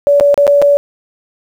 sine tone with dropouts, 572 Hz, D5, 46 cents flat, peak -5 dBFS, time 0.07-0.77 s, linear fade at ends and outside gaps 0 ms, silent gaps 0.199-0.209 / 0.343-0.377 / 0.468-0.477 / 0.617-0.623 s, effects 7-bit

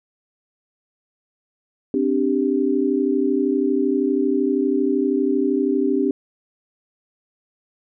sine chord, C suspended second, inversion none, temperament just, 261.6 / 294.3 / 392.4 Hz, C4 / D4 / G4, 0 / +4 / +2 cents, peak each -21 dBFS, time 1.94-6.11 s, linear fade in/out 2 ms, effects none

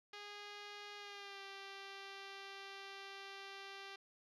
5% pulse tone with pitch glide, 411.4 to 392.6 Hz, G#4 to G4, -16 to +3 cents, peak -37 dBFS, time 0.13-3.96 s, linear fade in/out 5 ms, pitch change -81 cents, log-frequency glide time 0.97-1.42 s, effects low-pass 5000 Hz 12 dB/octave

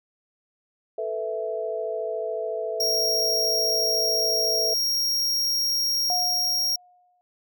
sine chord, A suspended second, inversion none, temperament equal, 440 / 493.9 / 659.3 Hz, A4 / B4 / E5, 0 / 0 / 0 cents, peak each -30 / -33 / -29 dBFS, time 0.98-4.74 s, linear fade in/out 5 ms
45% pulse tone, 5588 Hz, F8, in tune, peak -22 dBFS, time 2.8-6.76 s, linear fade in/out 5 ms
sine tone with exponential decay, 719 Hz, F#5, 50 cents flat, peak -25 dBFS, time 6.1-7.21 s, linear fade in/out 0 ms, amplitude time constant 240 ms
effects none

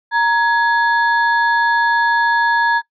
triangle ring-modulated tone, 1305 Hz, E6, 18 cents flat, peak -7 dBFS, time 0.11-2.82 s, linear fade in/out 50 ms, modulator 372 Hz, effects noise-tail reverb RT60 0.1 s tail -22 dB re dry + resampled to 11025 Hz

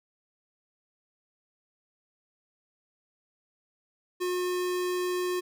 square tone, 360.7 Hz, F#4, 44 cents flat, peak -28 dBFS, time 4.2-5.41 s, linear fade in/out 20 ms, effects none

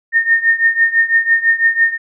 sine tone with tremolo, 1829 Hz, A#6, 33 cents flat, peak -6 dBFS, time 0.12-1.98 s, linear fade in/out 50 ms, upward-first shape triangle, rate 6 Hz, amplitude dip 90%, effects none

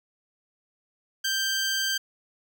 15% pulse tone, 1571 Hz, G6, 3 cents sharp, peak -18 dBFS, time 1.24-1.98 s, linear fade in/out 10 ms, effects none

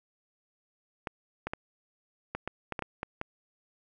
clicks, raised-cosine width 0.5 ms, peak -18 dBFS, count 10, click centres 1.072 / 1.47 / 1.535 / 2.35 / 2.476 / 2.723 / 2.792 / 2.823 / 3.031 / 3.214 s, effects none

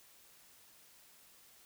silence, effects white hiss -62 dBFS RMS until 1.65 s

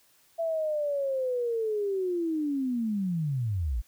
sine linear sweep, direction down, 670 to 49 Hz, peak -26 dBFS, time 0.38-3.82 s, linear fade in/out 20 ms, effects white hiss -63 dBFS RMS until 3.87 s

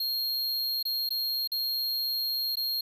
square tone with dropouts, 4241 Hz, C8, 23 cents sharp, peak -28 dBFS, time 0-2.81 s, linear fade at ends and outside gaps 5 ms, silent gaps 0.828-0.852 / 1.091-1.105 / 1.475-1.517 / 2.556-2.569 s, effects none

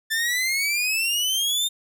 sawtooth exponential sweep, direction up, 1760 to 3660 Hz, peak -18 dBFS, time 0.1-1.69 s, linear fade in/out 20 ms, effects none

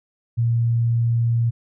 sine tone, 116.9 Hz, A#2, 5 cents sharp, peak -16 dBFS, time 0.37-1.51 s, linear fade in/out 20 ms, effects none

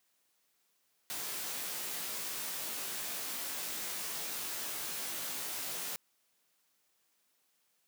white noise with comb filter, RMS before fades -39 dBFS, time 1.1-5.96 s, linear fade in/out 0 ms, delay 18 ms, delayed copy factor +1, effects white hiss -75 dBFS RMS until 7.87 s + high-pass 150 Hz 12 dB/octave

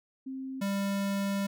sine / square tone pair in turn, 264.6 / 198.23 Hz, C4 / G3, +20 / +20 cents, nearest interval perfect fourth, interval 500 cents, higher first, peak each -35 / -29 dBFS, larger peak second, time 0.26-0.61 / 0.61-1.47 s, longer second, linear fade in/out 10 ms, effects none

